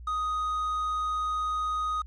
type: tone with quantisation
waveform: triangle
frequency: 1248 Hz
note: D#6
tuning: 5 cents sharp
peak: -25 dBFS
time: 0.07-2.02 s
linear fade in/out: 5 ms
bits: 9
effects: added 60 Hz sine -41 dBFS peak until 2.06 s + resampled to 22050 Hz